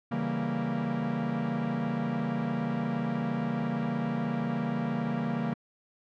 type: chord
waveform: 45% pulse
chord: C# diminished seventh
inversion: none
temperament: equal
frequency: 138.59 / 164.81 / 196 / 233.1 Hz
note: C#3 / E3 / G3 / Bb3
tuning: 0 / 0 / 0 / 0 cents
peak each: -36 / -35 / -36 / -31 dBFS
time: 0.11-5.54 s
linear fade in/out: 10 ms
effects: low-pass 2000 Hz 12 dB/octave